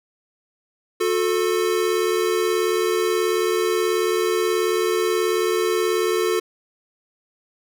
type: tone pair together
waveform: square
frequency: 361.5 / 440 Hz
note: F#4 / A4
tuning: -40 / 0 cents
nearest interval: minor third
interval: 340 cents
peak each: -22 dBFS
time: 1-6.4 s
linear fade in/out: 10 ms
effects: none